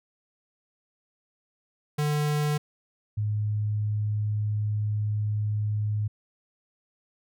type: tone pair in turn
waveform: square / sine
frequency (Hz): 148.9 / 105.52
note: D3 / G#2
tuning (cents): +24 / +28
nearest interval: tritone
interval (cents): 596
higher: first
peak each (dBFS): -24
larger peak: neither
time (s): 1.98-2.58 / 3.17-6.08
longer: second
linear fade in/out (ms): 10
effects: none